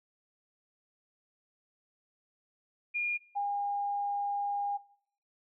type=tone pair in turn; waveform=sine; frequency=2421 / 810.2 Hz; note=D#7 / G#5; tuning=-48 / -43 cents; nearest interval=octave + perfect fifth; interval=1895 cents; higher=first; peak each=-29 / -29 dBFS; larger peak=neither; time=2.94-3.18 / 3.35-4.78 s; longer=second; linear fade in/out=20 ms; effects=noise-tail reverb RT60 0.6 s tail -20 dB re dry